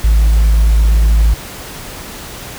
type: tone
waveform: sine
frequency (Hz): 54.1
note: A1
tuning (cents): -29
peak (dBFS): -4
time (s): 0.04-1.34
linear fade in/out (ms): 5
effects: tanh soft clip ceiling -5 dBFS + pink hiss -29 dBFS RMS until 2.58 s